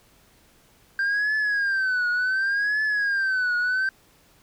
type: tone with vibrato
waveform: sine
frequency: 1583 Hz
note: G6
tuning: 17 cents sharp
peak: -18 dBFS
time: 0.99-3.89 s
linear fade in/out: 2 ms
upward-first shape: triangle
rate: 0.68 Hz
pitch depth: 160 cents each way
effects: tanh soft clip ceiling -20 dBFS + pink hiss -58 dBFS RMS until 4.42 s